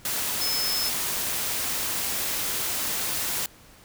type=tone in noise; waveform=sine; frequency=5200 Hz; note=E8; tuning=24 cents flat; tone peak=-26 dBFS; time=0.41-0.89 s; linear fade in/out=2 ms; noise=white; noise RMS=-28 dBFS; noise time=0.05-3.46 s; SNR=-1 dB; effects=pink hiss -52 dBFS RMS until 3.84 s